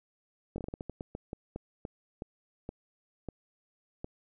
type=slowing click train; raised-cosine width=2 ms; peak=-24 dBFS; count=17; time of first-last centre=0.56-4.044 s; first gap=21 ms; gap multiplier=1.27; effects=none